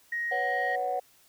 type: tone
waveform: sine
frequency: 1879 Hz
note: A#6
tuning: 13 cents sharp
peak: -28 dBFS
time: 0.12-0.76 s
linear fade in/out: 5 ms
type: chord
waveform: sine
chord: B suspended second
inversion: none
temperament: just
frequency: 493.9 / 555.6 / 740.8 Hz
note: B4 / C#5 / F#5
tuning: 0 / +4 / +2 cents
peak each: -34 / -33 / -28 dBFS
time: 0.31-1 s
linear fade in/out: 10 ms
effects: tanh soft clip ceiling -20 dBFS + white hiss -61 dBFS RMS until 1.28 s